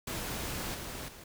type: noise with level steps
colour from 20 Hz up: pink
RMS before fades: -37 / -41 / -50 dBFS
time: 0.07-1.24 s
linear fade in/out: 5 ms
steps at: 0.74 / 1.08 s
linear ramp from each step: 5 ms
effects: none